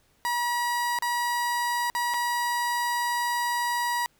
30% pulse tone with dropouts, 962 Hz, B5, 46 cents flat, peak -22 dBFS, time 0.25-4.06 s, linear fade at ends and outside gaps 0 ms, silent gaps 0.988-1.023 / 1.9-1.95 / 2.138-2.142 s, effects pink hiss -65 dBFS RMS until 4.19 s

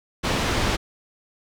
pink low-pass noise, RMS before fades -23 dBFS, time 0.23-0.77 s, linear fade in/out 20 ms, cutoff 5200 Hz, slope 12 dB/octave, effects none

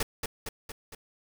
pink noise with echo, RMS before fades -28 dBFS, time 0-0.03 s, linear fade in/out 5 ms, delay 230 ms, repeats 4, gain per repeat -4 dB, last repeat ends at 0.95 s, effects none

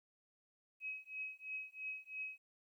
sine tone with tremolo, 2548 Hz, D#7, 41 cents sharp, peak -39 dBFS, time 0.8-2.4 s, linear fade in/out 50 ms, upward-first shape triangle, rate 3 Hz, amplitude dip 100%, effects 13-bit

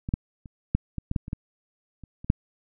clicks, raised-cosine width 5 ms, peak -19 / -9 / -30 / -8 / -18 / -15 / -11 / -25 / -16 / -30 / -27 / -6 dBFS, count 12, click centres 0.089 / 0.139 / 0.458 / 0.75 / 0.983 / 1.114 / 1.162 / 1.281 / 1.331 / 2.037 / 2.245 / 2.301 s, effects none

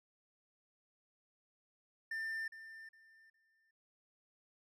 triangle tone with echo, 1792 Hz, A6, 31 cents sharp, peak -36 dBFS, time 2.11-2.48 s, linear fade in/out 5 ms, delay 410 ms, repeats 3, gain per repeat -12 dB, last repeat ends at 3.71 s, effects none

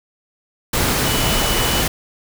sine tone in noise, 2967 Hz, F#7, 4 cents sharp, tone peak -25 dBFS, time 1.06-1.82 s, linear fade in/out 5 ms, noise pink, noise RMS -18 dBFS, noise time 0.73-1.88 s, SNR -10 dB, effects none

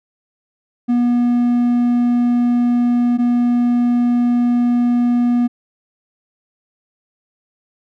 triangle tone pair in turn, 241.7 / 241.7 Hz, B3 / B3, -37 / -37 cents, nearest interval unison, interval 0 cents, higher neither, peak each -10 dBFS, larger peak neither, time 0.88-3.18 / 3.18-5.48 s, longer neither, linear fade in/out 20 ms, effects none

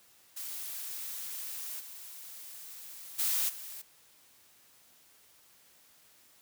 blue noise with level steps, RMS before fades -40 / -47 / -30 / -44 dBFS, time 0.36-3.82 s, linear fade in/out 10 ms, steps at 1.79 / 3.18 / 3.48 s, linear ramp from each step 20 ms, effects white hiss -62 dBFS RMS until 6.41 s + high-pass 60 Hz 12 dB/octave

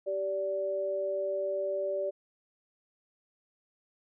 sine tone pair together, 388.5 / 581 Hz, G4 / D5, -16 / -19 cents, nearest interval perfect fifth, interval 697 cents, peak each -35 / -30 dBFS, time 0.06-2.11 s, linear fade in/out 20 ms, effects none

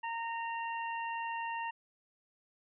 harmonic tone, 922 Hz, A#5, 19 cents flat, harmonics 1 / 2 / 3, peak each -36 / -43 / -44 dBFS, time 0.03-1.71 s, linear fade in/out 10 ms, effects none

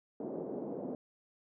pink band-pass noise, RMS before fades -40 dBFS, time 0.2-0.95 s, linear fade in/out 2 ms, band 220 to 580 Hz, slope 24 dB/octave, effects none

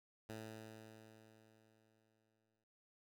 10% pulse tone with exponential decay, 110 Hz, A2, in tune, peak -38 dBFS, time 0.29-2.64 s, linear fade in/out 5 ms, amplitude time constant 510 ms, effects none

